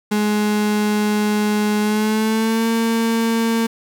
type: tone with pitch glide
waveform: 35% pulse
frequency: 210 to 227.7 Hz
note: G#3 to A#3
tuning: +19 to -40 cents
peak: -14 dBFS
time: 0.11-3.67 s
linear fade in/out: 10 ms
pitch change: +141 cents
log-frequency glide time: 1.81-2.68 s
effects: 7-bit